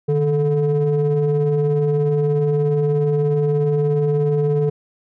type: ring-modulated tone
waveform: triangle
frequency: 142.8 Hz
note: D3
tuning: 48 cents flat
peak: -10 dBFS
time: 0.08-4.7 s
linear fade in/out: 10 ms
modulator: 294 Hz
effects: none